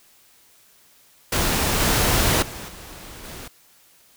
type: noise with level steps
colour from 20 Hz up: pink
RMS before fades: -21 / -19 / -35 / -40 / -37 dBFS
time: 1.32-3.48 s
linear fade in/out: 5 ms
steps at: 1.8 / 2.42 / 2.68 / 3.24 s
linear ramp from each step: 5 ms
effects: white hiss -55 dBFS RMS until 4.16 s